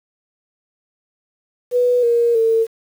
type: tone with pitch steps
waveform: sine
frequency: 491.7 / 471.1 / 451.4 Hz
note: B4 / A#4 / A4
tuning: -8 / +18 / +44 cents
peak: -12 dBFS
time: 1.71-2.67 s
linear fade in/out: 50 ms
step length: 320 ms
effects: 7-bit

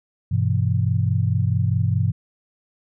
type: chord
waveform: sine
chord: E minor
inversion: first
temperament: just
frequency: 98.89 / 123.61 / 164.81 Hz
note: G2 / B2 / E3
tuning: +16 / +2 / 0 cents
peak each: -20 / -21 / -25 dBFS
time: 0.31-2.12 s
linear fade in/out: 10 ms
effects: none

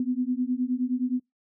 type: beating tone pair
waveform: sine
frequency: 246.4 / 256 Hz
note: B3 / C4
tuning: -4 / -38 cents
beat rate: 9.6 Hz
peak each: -27 dBFS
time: 0-1.2 s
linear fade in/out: 2 ms
effects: noise-tail reverb RT60 0.2 s tail -25 dB re dry

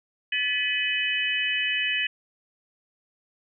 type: tone cluster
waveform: sine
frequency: 1729 / 1971 / 2530 / 2993 Hz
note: A6 / B6 / D#7 / F#7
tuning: -31 / -4 / +28 / +19 cents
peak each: -30 / -31 / -27 / -28 dBFS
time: 0.32-2.07 s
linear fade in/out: 5 ms
effects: none

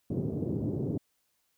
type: band-pass noise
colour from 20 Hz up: pink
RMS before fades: -32 dBFS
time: 0.1-0.98 s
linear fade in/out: 5 ms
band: 110 to 410 Hz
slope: 24 dB/octave
effects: white hiss -75 dBFS RMS until 1.57 s

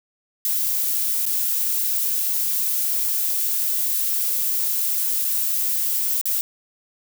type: noise with dropouts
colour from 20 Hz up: violet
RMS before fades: -22 dBFS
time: 0.45-6.41 s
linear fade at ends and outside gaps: 1 ms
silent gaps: 1.255-1.263 / 5.245-5.249 / 6.213-6.255 s
effects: none

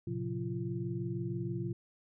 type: tone cluster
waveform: sine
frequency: 113.2 / 133.3 / 179.6 / 343.7 Hz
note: A2 / C3 / F3 / F4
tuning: +50 / +33 / +49 / -28 cents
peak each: -39 / -38 / -40 / -40 dBFS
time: 0.07-1.73 s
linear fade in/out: 5 ms
effects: none

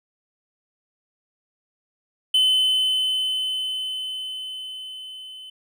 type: tone with level ramp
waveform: triangle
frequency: 3041 Hz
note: F#7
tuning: 47 cents sharp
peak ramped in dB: -13 to -36 dBFS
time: 2.34-5.5 s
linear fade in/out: 5 ms
effects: none

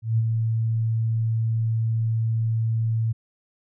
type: tone with ADSR envelope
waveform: sine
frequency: 112.8 Hz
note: A2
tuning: 44 cents sharp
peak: -16 dBFS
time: 0.02-3.13 s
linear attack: 160 ms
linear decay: 39 ms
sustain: -4 dB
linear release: 16 ms
effects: none

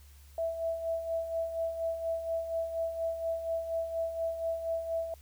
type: tone with tremolo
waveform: sine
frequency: 659.3 Hz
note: E5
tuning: in tune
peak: -28 dBFS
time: 0.38-5.14 s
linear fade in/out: 2 ms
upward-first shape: sine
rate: 4.2 Hz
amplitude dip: 60%
effects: added 71 Hz sine -52 dBFS peak until 5.21 s + white hiss -62 dBFS RMS until 5.21 s

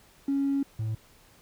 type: tone pair in turn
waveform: triangle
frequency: 277.2 / 110.01 Hz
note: C#4 / A2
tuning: 0 / 0 cents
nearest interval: octave + major third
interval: 1600 cents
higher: first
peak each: -20 / -25 dBFS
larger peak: first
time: 0.28-0.63 / 0.79-0.95 s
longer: first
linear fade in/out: 5 ms
effects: tanh soft clip ceiling -21 dBFS + pink hiss -58 dBFS RMS until 1.41 s

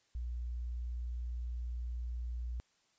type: tone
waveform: sine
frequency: 59.9 Hz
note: A#1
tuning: 48 cents sharp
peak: -36 dBFS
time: 0.15-2.6 s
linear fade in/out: 0 ms
effects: white hiss -73 dBFS RMS until 2.98 s + resampled to 16000 Hz

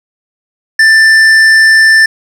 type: tone with hard clipping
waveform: sine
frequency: 1774 Hz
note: A6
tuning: 14 cents sharp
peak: -4 dBFS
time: 0.79-2.06 s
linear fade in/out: 5 ms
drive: 8 dB
effects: none

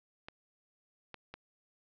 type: clicks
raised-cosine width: 0.3 ms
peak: -28 dBFS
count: 3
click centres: 0.285 / 1.143 / 1.34 s
effects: low-pass 5000 Hz 12 dB/octave

